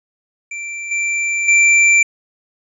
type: tone with level steps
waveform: square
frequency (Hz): 2349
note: D7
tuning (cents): 0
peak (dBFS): -25 / -17 / -9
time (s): 0.51-2.03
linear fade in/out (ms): 5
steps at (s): 0.91 / 1.48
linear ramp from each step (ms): 5
effects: resampled to 22050 Hz